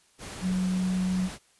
sine tone in noise, 185 Hz, F#3, in tune, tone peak -24 dBFS, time 0.41-1.3 s, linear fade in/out 50 ms, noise pink, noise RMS -40 dBFS, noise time 0.18-1.39 s, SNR +13 dB, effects white hiss -63 dBFS RMS until 1.59 s + resampled to 24000 Hz

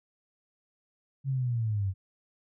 sine linear sweep, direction down, 138.59 to 92.5 Hz, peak -26 dBFS, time 1.24-1.94 s, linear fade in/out 50 ms, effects none

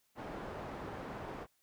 white low-pass noise, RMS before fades -44 dBFS, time 0.15-1.47 s, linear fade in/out 50 ms, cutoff 850 Hz, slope 12 dB/octave, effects white hiss -75 dBFS RMS until 1.62 s

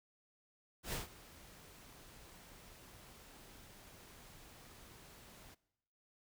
pink noise with ADSR envelope, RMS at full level -39 dBFS, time 0.83-5.55 s, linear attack 100 ms, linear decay 140 ms, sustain -19 dB, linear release 16 ms, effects noise-tail reverb RT60 0.9 s tail -22 dB re dry

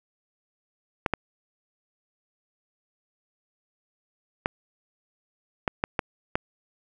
clicks, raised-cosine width 0.5 ms, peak -8 dBFS, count 7, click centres 1.062 / 1.137 / 4.459 / 5.678 / 5.839 / 5.992 / 6.355 s, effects none

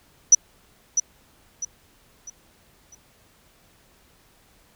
sine tone with echo, 5920 Hz, F#8, in tune, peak -7 dBFS, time 0.32-0.35 s, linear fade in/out 5 ms, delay 650 ms, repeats 4, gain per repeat -9 dB, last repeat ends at 2.95 s, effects pink hiss -58 dBFS RMS until 4.75 s

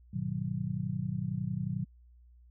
sine chord, G# minor seventh, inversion none, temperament just, 103.83 / 124.59 / 155.74 / 186.89 Hz, G#2 / B2 / D#3 / F#3, 0 / +16 / +2 / +18 cents, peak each -40 / -36 / -36 / -36 dBFS, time 0.13-1.85 s, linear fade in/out 10 ms, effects added 60 Hz sine -55 dBFS peak until 2.5 s

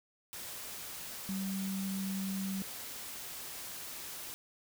sine tone in noise, 193.1 Hz, G3, 26 cents flat, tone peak -34 dBFS, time 1.29-2.62 s, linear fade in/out 0 ms, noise white, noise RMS -44 dBFS, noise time 0.33-4.34 s, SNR +7 dB, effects none

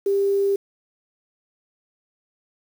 sine tone with quantisation, 396.9 Hz, G4, 22 cents sharp, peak -17 dBFS, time 0.06-0.56 s, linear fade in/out 5 ms, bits 7, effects none

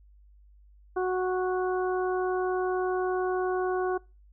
harmonic tone, 368.7 Hz, F#4, 6 cents flat, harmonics 1 / 2 / 3 / 4, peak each -26 / -32 / -36 / -38 dBFS, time 0.96-3.98 s, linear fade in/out 10 ms, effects noise-tail reverb RT60 0.3 s tail -25 dB re dry + added 50 Hz sine -53 dBFS peak until 4.32 s

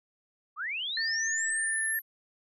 sine linear sweep, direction up, 1100 to 11840 Hz, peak -31 dBFS, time 0.56-2.02 s, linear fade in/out 50 ms
sine tone with pitch glide, 1805 to 1777.1 Hz, A6 to A6, +44 to +17 cents, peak -29 dBFS, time 0.97-1.99 s, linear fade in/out 2 ms, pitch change -27 cents, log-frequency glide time 1.13-1.87 s
effects none

